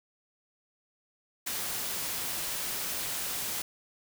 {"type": "noise with ADSR envelope", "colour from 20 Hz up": "white", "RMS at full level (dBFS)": -31, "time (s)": [1.46, 3.62], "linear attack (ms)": 15, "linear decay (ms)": 4, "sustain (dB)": -3, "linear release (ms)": 3, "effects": []}